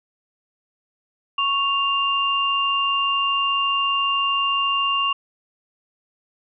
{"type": "tone pair together", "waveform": "sine", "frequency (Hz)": [1108.8, 2794], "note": ["C#6", "F7"], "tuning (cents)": [0, 0], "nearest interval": "octave + major third", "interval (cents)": 1600, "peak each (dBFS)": -21, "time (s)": [1.38, 5.13], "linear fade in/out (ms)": 5, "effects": []}